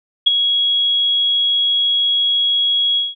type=tone with ADSR envelope; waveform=sine; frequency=3322 Hz; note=G#7; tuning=in tune; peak=-5 dBFS; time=0.26-3.15 s; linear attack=13 ms; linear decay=15 ms; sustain=-8 dB; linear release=180 ms; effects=none